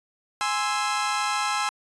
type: chord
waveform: sawtooth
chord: Ab augmented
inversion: none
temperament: equal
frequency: 830.6 / 1046.5 / 1318.5 Hz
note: Ab5 / C6 / E6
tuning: 0 / 0 / 0 cents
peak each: -24 / -25 / -24 dBFS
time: 0.41-1.69 s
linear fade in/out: 0 ms
effects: resampled to 22050 Hz